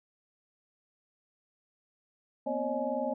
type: tone cluster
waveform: sine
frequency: 237.9 / 257.3 / 545 / 608 / 842 Hz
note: A#3 / C4 / C#5 / D#5 / G#5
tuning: +35 / -29 / -29 / -40 / +24 cents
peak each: -38 / -37 / -34 / -34 / -37 dBFS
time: 2.46-3.14 s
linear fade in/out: 10 ms
effects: none